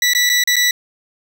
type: tone with dropouts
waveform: 20% pulse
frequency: 1960 Hz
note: B6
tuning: 14 cents flat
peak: -7 dBFS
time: 0.02-0.71 s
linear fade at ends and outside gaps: 2 ms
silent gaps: 0.135-0.149 / 0.293-0.298 / 0.438-0.474 / 0.558-0.565 s
effects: none